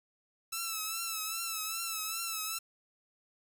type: tone with vibrato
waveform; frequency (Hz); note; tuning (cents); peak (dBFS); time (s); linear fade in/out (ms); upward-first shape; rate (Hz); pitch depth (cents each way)
5% pulse; 1318.5; E6; 0; -23; 0.52-2.59; 10; triangle; 2.5; 64
effects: 9-bit